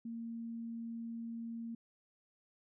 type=tone; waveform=sine; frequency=230.4 Hz; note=A#3; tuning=20 cents flat; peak=-40 dBFS; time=0.05-1.75 s; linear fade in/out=5 ms; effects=none

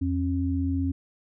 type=tone pair together; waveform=sine; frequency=85.14 / 270.8 Hz; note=F2 / C#4; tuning=-44 / -40 cents; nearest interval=octave + minor sixth; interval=2004 cents; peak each=-26 dBFS; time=0.01-0.92 s; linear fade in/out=10 ms; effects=none

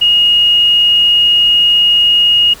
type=tone; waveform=sine; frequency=2869 Hz; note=F7; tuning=46 cents sharp; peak=-6 dBFS; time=0.01-2.54 s; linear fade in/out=10 ms; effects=pink hiss -35 dBFS RMS until 2.6 s

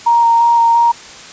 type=tone with vibrato; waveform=sine; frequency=932.3 Hz; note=A#5; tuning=in tune; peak=-7 dBFS; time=0.06-0.92 s; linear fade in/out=10 ms; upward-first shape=square; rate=2.9 Hz; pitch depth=10 cents each way; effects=white hiss -34 dBFS RMS until 1.32 s + resampled to 16000 Hz

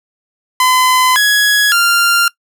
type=tone with pitch steps; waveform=sawtooth; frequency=1018 / 1674 / 1392 Hz; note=C6 / G#6 / F6; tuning=-48 / +13 / -6 cents; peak=-5 dBFS; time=0.6-2.28 s; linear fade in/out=2 ms; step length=560 ms; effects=noise-tail reverb RT60 0.1 s tail -22 dB re dry

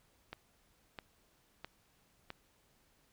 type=click train; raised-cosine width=0.3 ms; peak=-27 dBFS; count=4; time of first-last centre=0.33-2.304 s; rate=1.52 Hz; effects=pink hiss -71 dBFS RMS until 3.12 s

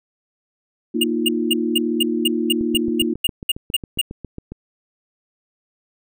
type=chord; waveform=sine; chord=Bb suspended fourth; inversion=none; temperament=just; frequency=233.1 / 310.8 / 349.6 Hz; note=Bb3 / Eb4 / F4; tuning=0 / -2 / +2 cents; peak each=-22 / -23 / -23 dBFS; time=0.94-3.14 s; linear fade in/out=10 ms
type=tone bursts; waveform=square; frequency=2840 Hz; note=F7; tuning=28 cents sharp; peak=-15 dBFS; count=13; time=1.01-4.014 s; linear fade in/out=5 ms; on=28 ms; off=220 ms
type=click train; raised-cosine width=3 ms; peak=-18 dBFS; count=15; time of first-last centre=2.61-4.52 s; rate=7.33 Hz
effects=none

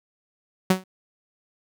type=tone with exponential decay; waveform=sawtooth; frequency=186.8 Hz; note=F#3; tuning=17 cents sharp; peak=-9 dBFS; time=0.7-0.84 s; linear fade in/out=5 ms; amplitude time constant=30 ms; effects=none

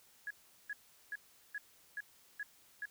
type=tone bursts; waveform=sine; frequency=1676 Hz; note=G#6; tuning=15 cents sharp; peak=-38 dBFS; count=7; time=0.27-2.855 s; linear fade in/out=2 ms; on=35 ms; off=390 ms; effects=white hiss -65 dBFS RMS until 2.9 s

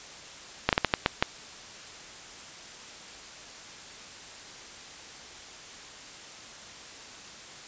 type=slowing click train; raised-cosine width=0.3 ms; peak=-4 dBFS; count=7; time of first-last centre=0.69-1.225 s; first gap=38 ms; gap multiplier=1.34; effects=white hiss -45 dBFS RMS until 7.67 s + resampled to 16000 Hz

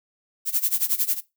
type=noise with tremolo; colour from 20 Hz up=violet; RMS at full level=-20 dBFS; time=0.45-1.21 s; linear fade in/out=50 ms; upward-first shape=sine; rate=11 Hz; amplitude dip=90%; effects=noise-tail reverb RT60 0.2 s tail -18 dB re dry

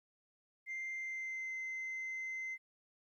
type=tone with pitch glide; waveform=sine; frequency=2093 to 2067 Hz; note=C7 to C7; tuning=0 to -22 cents; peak=-37 dBFS; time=0.66-2.58 s; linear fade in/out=50 ms; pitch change=-22 cents; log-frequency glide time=0.93-1.54 s; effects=tanh soft clip ceiling -37 dBFS + 13-bit

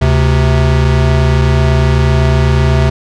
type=tone pair together; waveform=square; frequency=72.87 / 130.81 Hz; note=D2 / C3; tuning=-13 / 0 cents; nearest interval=minor seventh; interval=1013 cents; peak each=-11 dBFS; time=0.01-2.9 s; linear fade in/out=10 ms; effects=low-pass 5000 Hz 12 dB/octave

